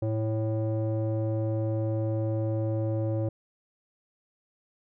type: tone with low-pass filter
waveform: square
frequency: 110 Hz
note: A2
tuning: in tune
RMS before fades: -28 dBFS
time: 0.02-3.29 s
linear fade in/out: 5 ms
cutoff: 510 Hz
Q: 3
effects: none